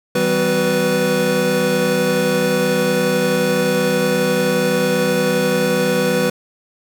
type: tone cluster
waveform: square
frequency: 161 / 193.2 / 252.5 / 374.3 / 494.3 Hz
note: E3 / G3 / B3 / F#4 / B4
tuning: -41 / -25 / +39 / +20 / +1 cents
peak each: -26 / -22 / -25 / -25 / -18 dBFS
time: 0.15-6.3 s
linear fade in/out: 5 ms
effects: none